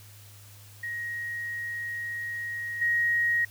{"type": "tone with level steps", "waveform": "sine", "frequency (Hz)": 1885, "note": "A#6", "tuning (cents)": 19, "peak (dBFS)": [-31, -22], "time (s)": [0.83, 3.45], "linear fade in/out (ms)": 5, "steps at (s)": 2.81, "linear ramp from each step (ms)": 10, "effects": ["added 102 Hz sine -49 dBFS peak until 3.5 s", "white hiss -53 dBFS RMS until 3.5 s"]}